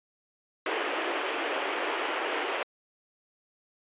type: band-pass noise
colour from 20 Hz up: pink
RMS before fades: -31 dBFS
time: 0.66-2.63 s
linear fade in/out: 2 ms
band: 320 to 3200 Hz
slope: 48 dB/octave
effects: resampled to 8000 Hz